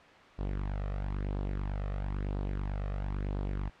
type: tone with flanger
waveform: sawtooth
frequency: 49 Hz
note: G1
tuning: in tune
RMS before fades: -34 dBFS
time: 0.38-3.7 s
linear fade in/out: 20 ms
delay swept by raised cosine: 0.22 to 1.62 ms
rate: 1 Hz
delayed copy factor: +0.65
effects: white hiss -53 dBFS RMS until 3.8 s + low-pass 2000 Hz 12 dB/octave